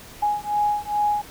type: beating tone pair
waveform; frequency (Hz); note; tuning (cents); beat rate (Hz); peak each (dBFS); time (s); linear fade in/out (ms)
sine; 830.6 / 833; G#5 / G#5; 0 / +5; 2.4; -23; 0.22-1.22; 10
effects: pink hiss -43 dBFS RMS until 1.3 s